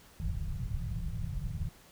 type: low-pass noise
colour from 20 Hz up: pink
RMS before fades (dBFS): -35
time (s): 0.2-1.69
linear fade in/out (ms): 0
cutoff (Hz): 180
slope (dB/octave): 96
effects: pink hiss -58 dBFS RMS until 1.91 s